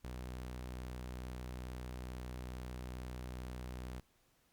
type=tone; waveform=sawtooth; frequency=62.3 Hz; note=B1; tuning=16 cents sharp; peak=-39 dBFS; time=0.04-4 s; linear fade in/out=5 ms; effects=pink hiss -73 dBFS RMS until 4.52 s + Opus 48 kbps